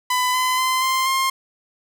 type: tone with pitch steps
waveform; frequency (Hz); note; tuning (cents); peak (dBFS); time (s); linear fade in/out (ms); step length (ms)
sawtooth; 1002 / 1016.6 / 1031.4 / 1046.4 / 1061.6; B5 / B5 / C6 / C6 / C6; +25 / +50 / -25 / 0 / +25; -14; 0.1-1.3; 5; 240
effects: none